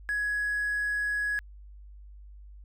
triangle tone with hard clipping, 1674 Hz, G#6, 13 cents sharp, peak -27 dBFS, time 0.09-1.39 s, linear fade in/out 0 ms, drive 4 dB, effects added 50 Hz sine -45 dBFS peak until 2.64 s

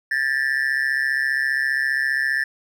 triangle tone with amplitude modulation, 1760 Hz, A6, in tune, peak -13 dBFS, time 0.11-2.44 s, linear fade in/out 5 ms, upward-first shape sine, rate 135 Hz, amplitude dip 95%, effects none

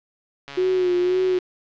click train, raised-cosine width 0.2 ms, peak -18 dBFS, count 128, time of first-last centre 0.48-1.387 s, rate 140 Hz
sine tone with vibrato, 364.1 Hz, F#4, 28 cents flat, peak -17 dBFS, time 0.57-1.39 s, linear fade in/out 10 ms, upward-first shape sine, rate 1.9 Hz, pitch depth 43 cents each way
effects low-pass 4000 Hz 12 dB/octave

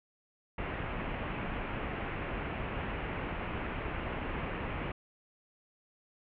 pink low-pass noise, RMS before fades -37 dBFS, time 0.58-4.92 s, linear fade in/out 5 ms, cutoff 2800 Hz, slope 48 dB/octave, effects none

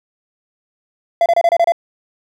triangle tone bursts, 680 Hz, F5, 46 cents flat, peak -7 dBFS, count 7, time 1.21-1.721 s, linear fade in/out 2 ms, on 49 ms, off 28 ms, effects none

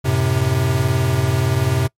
square chord, F# diminished, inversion none, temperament equal with one note detuned, 91.7 / 110 / 130.81 Hz, F#2 / A2 / C3, -15 / 0 / 0 cents, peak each -22 / -22 / -18 dBFS, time 0.04-1.88 s, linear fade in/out 20 ms, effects noise-tail reverb RT60 0.1 s tail -24 dB re dry + MP3 64 kbps

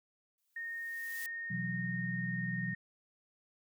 blue noise with exponential growth, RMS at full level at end -43 dBFS, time 0.38-1.26 s, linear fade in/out 0 ms, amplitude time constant 190 ms
sine tone, 1845 Hz, A#6, 18 cents flat, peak -38 dBFS, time 0.56-2.75 s, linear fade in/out 5 ms
sine chord, B suspended fourth, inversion none, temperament equal with one note detuned, 124.26 / 164.81 / 185 Hz, B2 / E3 / F#3, +11 / 0 / 0 cents, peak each -40 / -41 / -38 dBFS, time 1.5-2.74 s, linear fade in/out 10 ms
effects none

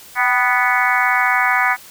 harmonic tone with a mistuned harmonic, 246.9 Hz, B3, in tune, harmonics 3 / 4 / 5 / 6 / 7 / 8 / 9, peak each -21 / -21 / -21 / -21 / -21 / -21 / -21 dBFS, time 0.15-1.77 s, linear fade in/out 50 ms, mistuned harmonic 3, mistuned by +46 cents, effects white hiss -41 dBFS RMS until 1.9 s

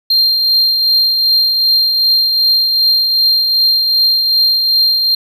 triangle tone with tremolo, 4186 Hz, C8, in tune, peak -6 dBFS, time 0.1-5.15 s, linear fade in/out 5 ms, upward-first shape triangle, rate 2.6 Hz, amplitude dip 40%, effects none

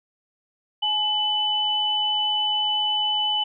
sine tone pair together, 846.4 / 2998 Hz, G#5 / F#7, +33 / +22 cents, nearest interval octave + minor seventh, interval 2189 cents, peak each -27 / -21 dBFS, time 0.82-3.44 s, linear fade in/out 10 ms, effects none

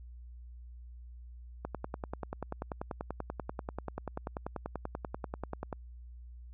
click train, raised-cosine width 1 ms, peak -22 dBFS, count 43, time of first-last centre 1.65-5.728 s, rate 10.3 Hz, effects added 60 Hz sine -46 dBFS peak until 6.53 s

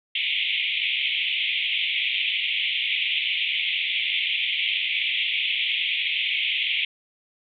white band-pass noise, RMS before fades -25 dBFS, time 0.15-6.85 s, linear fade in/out 5 ms, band 2100 to 3500 Hz, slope 96 dB/octave, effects none

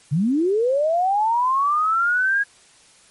sine linear sweep, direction up, 130.81 to 1654 Hz, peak -16 dBFS, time 0.11-2.44 s, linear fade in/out 20 ms, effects white hiss -52 dBFS RMS until 3.1 s + MP3 48 kbps

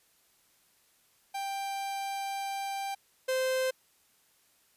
45% pulse tone pair in turn, 788 / 519.2 Hz, G5 / C5, +9 / -13 cents, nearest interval perfect fifth, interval 722 cents, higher first, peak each -33 / -27 dBFS, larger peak second, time 1.34-2.95 / 3.28-3.71 s, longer first, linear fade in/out 10 ms, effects white hiss -67 dBFS RMS until 4.76 s + resampled to 32000 Hz

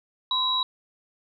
sine tone pair together, 1027 / 3881 Hz, C6 / B7, -33 / -31 cents, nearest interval octave + major seventh, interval 2302 cents, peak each -27 / -23 dBFS, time 0.31-0.63 s, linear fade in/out 2 ms, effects none

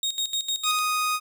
30% pulse tone with tremolo, 3729 Hz, A#7, in tune, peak -21 dBFS, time 0.03-0.79 s, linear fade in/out 2 ms, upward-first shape square, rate 6.6 Hz, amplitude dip 75%
sawtooth tone, 1244.5 Hz, D#6, in tune, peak -19 dBFS, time 0.63-1.2 s, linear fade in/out 50 ms
effects none

